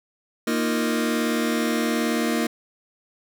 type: chord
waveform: sawtooth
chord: Bb suspended fourth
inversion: none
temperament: just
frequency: 233.1 / 310.8 / 349.6 Hz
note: Bb3 / Eb4 / F4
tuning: 0 / -2 / +2 cents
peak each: -19 / -22 / -25 dBFS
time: 0.47-2.47 s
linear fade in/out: 5 ms
effects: none